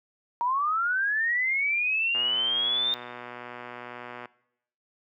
sine linear sweep, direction up, 932.3 to 3645 Hz, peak -23 dBFS, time 0.41-2.94 s, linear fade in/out 0 ms
click train, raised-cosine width 0.5 ms, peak -24 dBFS, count 258, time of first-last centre 2.15-4.257 s, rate 122 Hz
effects noise-tail reverb RT60 0.8 s tail -21 dB re dry + high-pass 200 Hz 12 dB/octave

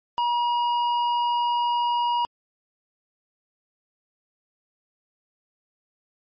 sine tone with hard clipping, 957 Hz, A#5, 45 cents sharp, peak -22 dBFS, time 0.18-2.25 s, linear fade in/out 0 ms, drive 7 dB, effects MP3 32 kbps

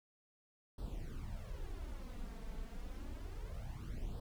brown noise with flanger, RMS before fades -44 dBFS, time 0.78-4.2 s, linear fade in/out 5 ms, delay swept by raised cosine 0.22 to 4.52 ms, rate 0.29 Hz, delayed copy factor +0.8, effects none

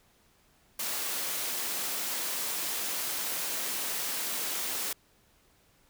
white high-pass noise, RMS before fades -33 dBFS, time 0.79-4.93 s, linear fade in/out 5 ms, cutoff 220 Hz, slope 12 dB/octave, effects pink hiss -65 dBFS RMS until 5.89 s

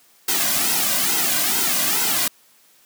white noise with flanger, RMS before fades -20 dBFS, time 0.28-2.28 s, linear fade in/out 5 ms, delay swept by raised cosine 1.7 to 2.3 ms, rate 2.3 Hz, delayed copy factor -0.8, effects white hiss -55 dBFS RMS until 2.85 s + high-pass 150 Hz 12 dB/octave

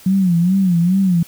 sine tone with vibrato, 181.4 Hz, F#3, 34 cents flat, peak -11 dBFS, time 0.06-1.23 s, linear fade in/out 5 ms, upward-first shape sine, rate 2.4 Hz, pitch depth 130 cents each way, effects white hiss -43 dBFS RMS until 1.27 s

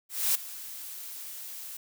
blue noise with ADSR envelope, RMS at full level -24 dBFS, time 0.09-1.77 s, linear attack 260 ms, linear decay 6 ms, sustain -17 dB, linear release 4 ms, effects none

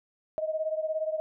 sine beating tone pair, 625 / 642 Hz, D#5 / E5, +8 / -46 cents, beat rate 17 Hz, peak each -29 / -33 dBFS, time 0.38-1.2 s, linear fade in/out 0 ms, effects none

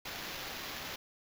blue noise with sample-and-hold, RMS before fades -42 dBFS, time 0.05-0.96 s, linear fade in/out 5 ms, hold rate 8820 Hz, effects none

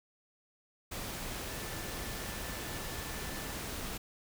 sine tone in noise, 1760 Hz, A6, in tune, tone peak -51 dBFS, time 1.49-3.53 s, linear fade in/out 10 ms, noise pink, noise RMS -40 dBFS, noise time 0.91-3.98 s, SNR -14 dB, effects none

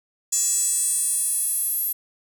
square tone with high-pass filter sweep, 373.9 Hz, F#4, 18 cents sharp, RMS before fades -23 dBFS, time 0.32-1.93 s, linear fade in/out 10 ms, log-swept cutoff 7200 to 12000 Hz, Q 7, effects none

